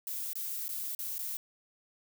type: noise with dropouts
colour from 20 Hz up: violet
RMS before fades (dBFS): -37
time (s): 0.07-1.37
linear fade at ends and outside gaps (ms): 1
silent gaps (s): 0.332-0.355 / 0.681-0.691 / 0.949-0.99 / 1.182-1.191
effects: none